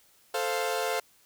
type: chord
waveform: sawtooth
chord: F major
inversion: first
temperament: equal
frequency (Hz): 440 / 523.3 / 698.5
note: A4 / C5 / F5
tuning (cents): 0 / 0 / 0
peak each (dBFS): -28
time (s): 0.34-1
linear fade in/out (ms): 5
effects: white hiss -62 dBFS RMS until 1.25 s